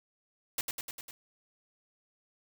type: noise with echo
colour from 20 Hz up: white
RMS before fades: -32 dBFS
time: 0.58-0.61 s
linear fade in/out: 2 ms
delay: 100 ms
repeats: 5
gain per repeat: -3 dB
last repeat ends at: 1.11 s
effects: none